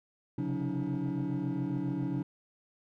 triangle tone cluster, 130.9 / 138.2 / 180.6 / 284.4 / 318.3 Hz, C3 / C#3 / F#3 / C#4 / D#4, +1 / -5 / -42 / +45 / +39 cents, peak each -37 / -34 / -34 / -32 / -35 dBFS, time 0.38-2.23 s, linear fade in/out 5 ms, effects tanh soft clip ceiling -23 dBFS

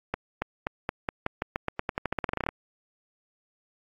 accelerating click train, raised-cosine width 0.5 ms, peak -12 dBFS, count 23, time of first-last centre 0.14-2.489 s, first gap 280 ms, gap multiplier 0.89, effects AAC 32 kbps

